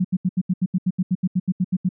sine tone bursts, 183.2 Hz, F#3, 17 cents flat, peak -16 dBFS, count 16, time 0-1.891 s, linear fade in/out 10 ms, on 46 ms, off 77 ms, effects none

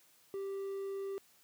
triangle tone, 392 Hz, G4, in tune, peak -35 dBFS, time 0.34-1.18 s, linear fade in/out 0 ms, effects white hiss -66 dBFS RMS until 1.43 s + high-pass 80 Hz 12 dB/octave

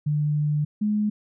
sine tone pair in turn, 149 / 210.3 Hz, D3 / G#3, +25 / +22 cents, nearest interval tritone, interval 597 cents, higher second, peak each -20 dBFS, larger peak neither, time 0.06-0.65 / 0.81-1.1 s, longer first, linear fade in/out 10 ms, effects none

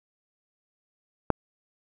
click, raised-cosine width 1 ms, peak -6 dBFS, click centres 1.303 s, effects none

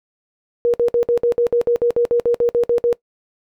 sine tone bursts, 475.9 Hz, A#4, 36 cents sharp, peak -12 dBFS, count 16, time 0.65-2.928 s, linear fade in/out 0 ms, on 88 ms, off 58 ms, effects noise-tail reverb RT60 0.1 s tail -21 dB re dry

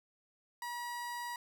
30% pulse tone, 962 Hz, B5, 46 cents flat, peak -36 dBFS, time 0.62-1.36 s, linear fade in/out 2 ms, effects none

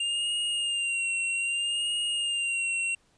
square tone with vibrato, 2794 Hz, F7, in tune, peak -27 dBFS, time 0-2.95 s, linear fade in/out 5 ms, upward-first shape sine, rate 0.63 Hz, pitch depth 41 cents each way, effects pink hiss -66 dBFS RMS until 3.17 s + resampled to 22050 Hz

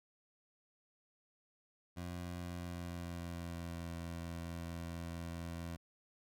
20% pulse tone with pitch glide, 88 to 84.46 Hz, F2 to E2, +14 to +43 cents, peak -37 dBFS, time 1.96-5.77 s, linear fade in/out 20 ms, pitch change -71 cents, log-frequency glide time 2.4-3.9 s, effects none

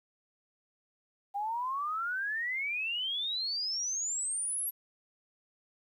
sine exponential sweep, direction up, 790 to 11660 Hz, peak -31 dBFS, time 1.34-4.71 s, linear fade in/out 20 ms, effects 11-bit

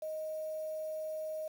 sine tone with quantisation, 624 Hz, D#5, 5 cents sharp, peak -36 dBFS, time 0.02-1.48 s, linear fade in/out 5 ms, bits 9, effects none

